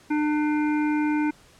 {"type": "harmonic tone", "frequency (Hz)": 300, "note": "D4", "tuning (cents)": 37, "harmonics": [1, 3, 5, 7, 8], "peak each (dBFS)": [-21, -31, -35, -38, -39], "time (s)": [0.1, 1.31], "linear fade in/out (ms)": 10, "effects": ["pink hiss -54 dBFS RMS until 1.59 s", "low-pass 10000 Hz 12 dB/octave"]}